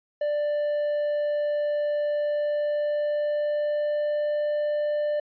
triangle tone with pitch glide, 590 to 594.1 Hz, D5 to D5, +8 to +20 cents, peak -21 dBFS, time 0.21-5.2 s, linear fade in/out 5 ms, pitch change +12 cents, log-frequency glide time 2.06-4.35 s, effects resampled to 11025 Hz

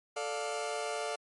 sawtooth chord, D minor, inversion second, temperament just, 440.5 / 587.3 / 704.8 Hz, A4 / D5 / F5, +2 / 0 / +16 cents, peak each -34 dBFS, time 0.16-1.16 s, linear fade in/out 10 ms, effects MP3 48 kbps

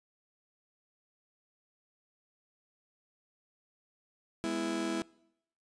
35% pulse chord, E major, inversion first, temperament just, 206 / 247.2 / 329.6 Hz, G#3 / B3 / E4, -14 / +2 / 0 cents, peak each -37 / -37 / -32 dBFS, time 4.44-5.02 s, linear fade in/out 0 ms, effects noise-tail reverb RT60 0.8 s tail -24 dB re dry + resampled to 22050 Hz

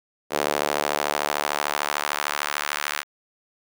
sawtooth tone with high-pass filter sweep, 73.42 Hz, D2, in tune, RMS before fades -26 dBFS, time 0.3-3.04 s, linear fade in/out 50 ms, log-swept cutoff 490 to 1500 Hz, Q 1.2, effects none

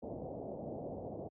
white low-pass noise, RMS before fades -43 dBFS, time 0.02-1.29 s, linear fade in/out 20 ms, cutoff 710 Hz, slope 48 dB/octave, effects high-pass 80 Hz 12 dB/octave

